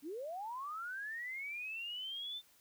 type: linear sweep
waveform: sine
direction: up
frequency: 261.6 to 3590 Hz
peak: -40 dBFS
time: 0.02-2.42 s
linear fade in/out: 50 ms
effects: white hiss -67 dBFS RMS until 2.6 s